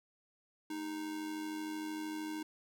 square tone with amplitude modulation, 310 Hz, D#4, 6 cents flat, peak -37 dBFS, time 0.7-2.43 s, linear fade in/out 5 ms, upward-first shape sine, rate 93.1 Hz, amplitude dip 45%, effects none

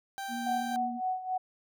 30% pulse tone, 784 Hz, G5, in tune, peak -33 dBFS, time 0.18-0.76 s, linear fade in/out 0 ms
sine tone with vibrato, 238.2 Hz, A#3, 38 cents sharp, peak -35 dBFS, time 0.28-1.01 s, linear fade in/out 50 ms, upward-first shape square, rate 12 Hz, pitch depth 9 cents each way
sine tone with tremolo, 744 Hz, F#5, 9 cents sharp, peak -27 dBFS, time 0.46-1.38 s, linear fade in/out 10 ms, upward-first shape sine, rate 3.6 Hz, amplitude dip 75%
effects none

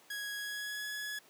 sawtooth tone with pitch glide, 1661.2 to 1690.2 Hz, G#6 to G#6, 0 to +30 cents, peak -34 dBFS, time 0.1-1.19 s, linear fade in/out 5 ms, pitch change +30 cents, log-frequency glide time 0.36-0.86 s, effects pink hiss -61 dBFS RMS until 1.29 s + high-pass 300 Hz 12 dB/octave

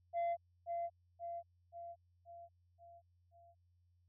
sine tone with echo, 685 Hz, F5, 34 cents flat, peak -31 dBFS, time 0.13-0.37 s, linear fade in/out 50 ms, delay 530 ms, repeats 6, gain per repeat -5 dB, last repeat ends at 3.55 s, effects tanh soft clip ceiling -33 dBFS + added 88 Hz sine -70 dBFS peak until 4.08 s

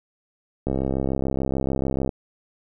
click train, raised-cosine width 2 ms, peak -11 dBFS, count 96, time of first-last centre 0.67-2.092 s, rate 66.8 Hz, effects none

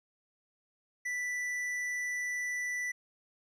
sine tone with tanh clipping, 1975.5 Hz, B6, in tune, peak -34 dBFS, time 1.05-2.92 s, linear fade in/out 10 ms, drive 10 dB, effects none

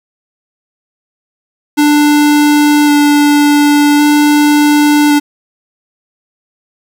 square tone with vibrato, 293.7 Hz, D4, in tune, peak -6 dBFS, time 1.77-5.2 s, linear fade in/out 20 ms, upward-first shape square, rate 0.45 Hz, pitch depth 9 cents each way, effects 7-bit

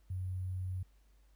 sine tone with sample-and-hold, 92.5 Hz, F#2, in tune, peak -35 dBFS, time 0.1-0.83 s, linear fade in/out 5 ms, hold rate 11025 Hz, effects added 50 Hz sine -62 dBFS peak until 1.35 s + pink hiss -75 dBFS RMS until 1.35 s

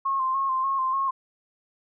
sine tone with vibrato, 1066 Hz, C6, 32 cents sharp, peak -22 dBFS, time 0.05-1.11 s, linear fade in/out 10 ms, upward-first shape square, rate 3.4 Hz, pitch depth 33 cents each way, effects none

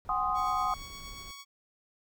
brown noise, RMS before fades -48 dBFS, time 0.05-1.31 s, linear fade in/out 0 ms
sine chord, Ab dominant seventh, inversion third, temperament equal with one note detuned, 740 / 810.7 / 1046.5 / 1244.5 Hz, Gb5 / Ab5 / C6 / Eb6, 0 / -42 / 0 / 0 cents, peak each -33 / -35 / -33 / -30 dBFS, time 0.09-0.74 s, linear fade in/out 2 ms
10% pulse tone with tremolo, 1117 Hz, C#6, 13 cents sharp, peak -34 dBFS, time 0.34-1.45 s, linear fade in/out 50 ms, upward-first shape sine, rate 8.5 Hz, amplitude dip 30%
effects none

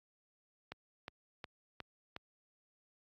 click train, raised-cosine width 0.3 ms, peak -27 dBFS, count 5, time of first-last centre 0.72-2.164 s, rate 2.77 Hz, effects high-pass 60 Hz 12 dB/octave + Opus 48 kbps

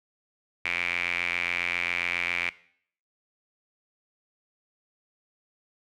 sawtooth tone with band-pass filter, 87.31 Hz, F2, in tune, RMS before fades -29 dBFS, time 0.65-2.5 s, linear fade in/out 5 ms, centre 2300 Hz, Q 8, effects noise-tail reverb RT60 0.6 s tail -19 dB re dry

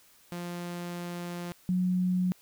sawtooth / sine tone pair in turn, 174.61 / 182.19 Hz, F3 / F#3, 0 / -26 cents, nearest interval minor second, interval 74 cents, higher second, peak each -31 / -24 dBFS, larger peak second, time 0.32-1.52 / 1.69-2.32 s, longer first, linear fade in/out 0 ms, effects white hiss -60 dBFS RMS until 2.41 s

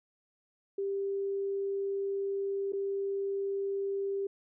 sine tone with dropouts, 394.8 Hz, G4, 12 cents sharp, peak -30 dBFS, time 0.78-4.27 s, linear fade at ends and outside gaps 5 ms, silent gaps 2.723-2.732 s, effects none

